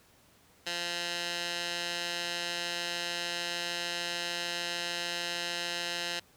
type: tone with band-pass filter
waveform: 15% pulse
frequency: 173.3 Hz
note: F3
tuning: 13 cents flat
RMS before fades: -35 dBFS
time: 0.66-6.2 s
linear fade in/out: 10 ms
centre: 3700 Hz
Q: 1.2
effects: pink hiss -62 dBFS RMS until 6.36 s + high-pass 60 Hz 12 dB/octave